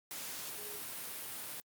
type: tone in noise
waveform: sine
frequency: 416 Hz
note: G#4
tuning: 3 cents sharp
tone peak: -50 dBFS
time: 0.58-0.79 s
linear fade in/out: 0 ms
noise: white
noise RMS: -43 dBFS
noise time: 0.11-1.6 s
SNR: -10 dB
effects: high-pass 100 Hz 12 dB/octave + Opus 48 kbps